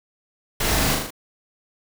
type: noise with echo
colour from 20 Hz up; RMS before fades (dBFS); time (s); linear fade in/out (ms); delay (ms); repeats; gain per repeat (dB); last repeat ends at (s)
pink; -23; 0.6-0.95; 5; 39; 4; -3; 1.106
effects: none